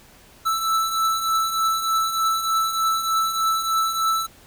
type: beating tone pair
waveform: square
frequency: 1317 / 1320.3 Hz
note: E6 / E6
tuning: -2 / +2 cents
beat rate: 3.3 Hz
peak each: -28 / -21 dBFS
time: 0.45-4.27 s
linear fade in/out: 20 ms
effects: pink hiss -50 dBFS RMS until 4.46 s